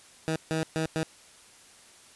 15% pulse tone bursts at uneven times, 159.5 Hz, D#3, 43 cents sharp, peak -20 dBFS, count 4, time 0.28-0.36 / 0.51-0.63 / 0.76-0.86 / 0.96-1.03 s, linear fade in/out 0 ms, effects white hiss -54 dBFS RMS until 2.15 s + resampled to 24000 Hz

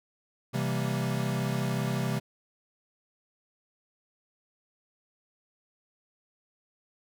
square chord, C dominant seventh, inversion none, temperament equal, 130.81 / 164.81 / 196 / 233.1 Hz, C3 / E3 / G3 / Bb3, 0 / 0 / 0 / 0 cents, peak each -31 / -35 / -35 / -37 dBFS, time 0.53-2.2 s, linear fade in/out 20 ms, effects none

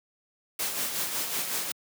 white noise with tremolo, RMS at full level -29 dBFS, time 0.59-1.72 s, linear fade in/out 5 ms, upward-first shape sine, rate 5.4 Hz, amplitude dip 45%, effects high-pass 150 Hz 12 dB/octave

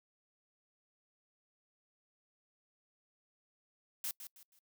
blue noise with echo, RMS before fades -38 dBFS, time 4.04-4.11 s, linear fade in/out 2 ms, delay 160 ms, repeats 3, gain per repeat -10 dB, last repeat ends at 4.59 s, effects noise-tail reverb RT60 0.1 s tail -24 dB re dry

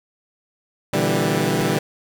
15% pulse chord, E half-diminished seventh, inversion second, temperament equal with one note detuned, 119.54 / 146.83 / 164.81 / 196 Hz, Bb2 / D3 / E3 / G3, +44 / 0 / 0 / 0 cents, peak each -19 / -17 / -17 / -16 dBFS, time 0.93-1.79 s, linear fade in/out 5 ms
pink noise with exponential growth, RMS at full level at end -30 dBFS, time 1.53-1.62 s, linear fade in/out 2 ms, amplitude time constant 19 ms
effects none

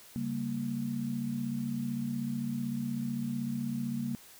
sine chord, G diminished, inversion second, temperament equal with one note detuned, 138.59 / 196 / 231.9 Hz, Db3 / G3 / Bb3, 0 / 0 / -9 cents, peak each -38 / -38 / -33 dBFS, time 0.16-4.15 s, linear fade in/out 0 ms, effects white hiss -54 dBFS RMS until 4.39 s

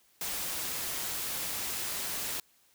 white noise, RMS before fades -35 dBFS, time 0.21-2.4 s, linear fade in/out 2 ms, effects white hiss -66 dBFS RMS until 2.74 s

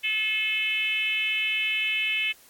sine tone with frequency modulation, 2600 Hz, E7, 24 cents flat, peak -23 dBFS, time 0.03-2.33 s, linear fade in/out 20 ms, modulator 436 Hz, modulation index 1.1, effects white hiss -55 dBFS RMS until 2.49 s + AAC 64 kbps

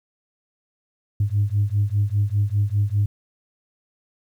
sine beating tone pair, 100 / 105 Hz, G2 / G#2, +35 / +19 cents, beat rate 5 Hz, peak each -20 / -20 dBFS, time 1.2-3.06 s, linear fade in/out 5 ms, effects tanh soft clip ceiling -12 dBFS + 9-bit

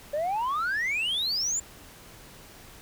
sine exponential sweep, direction up, 569 to 7380 Hz, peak -23 dBFS, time 0.13-1.6 s, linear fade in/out 10 ms, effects tanh soft clip ceiling -24 dBFS + pink hiss -49 dBFS RMS until 2.81 s

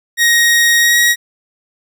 sawtooth tone with pitch glide, 1878 to 1898.7 Hz, A#6 to A#6, +12 to +31 cents, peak -5 dBFS, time 0.17-1.16 s, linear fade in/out 50 ms, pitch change +19 cents, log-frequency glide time 0.79-0.97 s, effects none

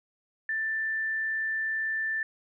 sine tone, 1771 Hz, A6, 11 cents sharp, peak -27 dBFS, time 0.49-2.23 s, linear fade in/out 2 ms, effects none

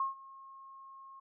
sine tone with ADSR envelope, 1079 Hz, C#6, 47 cents flat, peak -28 dBFS, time 0-1.2 s, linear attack 3 ms, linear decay 140 ms, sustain -21 dB, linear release 9 ms, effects none

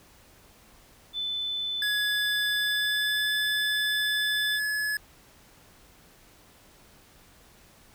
sine tone, 3510 Hz, A7, 5 cents flat, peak -28 dBFS, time 1.13-4.6 s, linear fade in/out 50 ms
square tone with pitch glide, 1681 to 1703.5 Hz, G#6 to G#6, +20 to +44 cents, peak -27 dBFS, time 1.82-4.97 s, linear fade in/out 2 ms, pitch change +24 cents, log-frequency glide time 2.56-3.29 s
effects pink hiss -56 dBFS RMS until 7.94 s

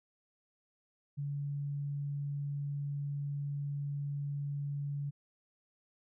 sine tone, 142.8 Hz, D3, 48 cents flat, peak -34 dBFS, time 1.17-5.11 s, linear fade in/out 20 ms, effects none

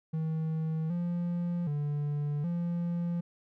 triangle tone with pitch steps, 159.3 / 173.8 / 146.4 / 172.2 Hz, D#3 / F3 / D3 / F3, +41 / -8 / -5 / -24 cents, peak -27 dBFS, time 0.13-3.21 s, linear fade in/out 10 ms, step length 770 ms, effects none

